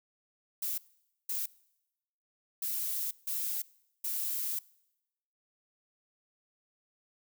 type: noise bursts at uneven times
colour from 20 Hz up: violet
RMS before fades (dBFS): -34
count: 5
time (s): 0.62-0.78 / 1.29-1.46 / 2.62-3.11 / 3.27-3.62 / 4.04-4.59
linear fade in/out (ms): 5
effects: noise-tail reverb RT60 0.9 s tail -23 dB re dry